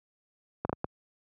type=clicks; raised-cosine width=1 ms; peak=-15 dBFS; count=4; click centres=0.65 / 0.695 / 0.729 / 0.844 s; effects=high-pass 80 Hz 12 dB/octave